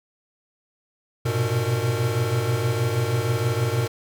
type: tone cluster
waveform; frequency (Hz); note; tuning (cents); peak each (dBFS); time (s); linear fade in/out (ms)
square; 101.3 / 119.8 / 126.1 / 459.1; G#2 / A#2 / B2 / A#4; -43 / +48 / +36 / -26; -29 / -24 / -29 / -30; 1.25-3.88; 10
effects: none